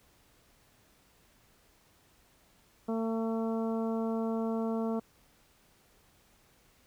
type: harmonic tone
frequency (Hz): 225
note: A3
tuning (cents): +39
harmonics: 1 / 2 / 3 / 4 / 5 / 6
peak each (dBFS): -31 / -35 / -39 / -45 / -46 / -50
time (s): 2.88-5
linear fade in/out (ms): 10
effects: pink hiss -65 dBFS RMS until 6.86 s